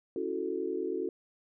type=chord; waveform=sine; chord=F# minor seventh; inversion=second; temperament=equal; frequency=277.2 / 329.6 / 370 / 440 Hz; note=C#4 / E4 / F#4 / A4; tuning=0 / 0 / 0 / 0 cents; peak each=-40 / -37 / -34 / -36 dBFS; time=0.16-1.09 s; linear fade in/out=2 ms; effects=none